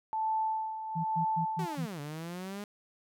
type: tone with tremolo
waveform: sine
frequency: 878 Hz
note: A5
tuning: 4 cents flat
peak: -27 dBFS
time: 0.13-1.75 s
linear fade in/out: 0 ms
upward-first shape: sine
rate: 1.1 Hz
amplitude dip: 65%
type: tone bursts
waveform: sine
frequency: 164.81 Hz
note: E3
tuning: in tune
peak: -31 dBFS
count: 5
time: 0.95-1.865 s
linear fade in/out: 20 ms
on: 95 ms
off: 110 ms
type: linear two-way sweep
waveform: sawtooth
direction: down then up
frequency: 390.3 to 141.7 to 207.9 Hz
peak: -34 dBFS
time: 1.59-2.64 s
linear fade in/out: 2 ms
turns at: 2 s
effects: none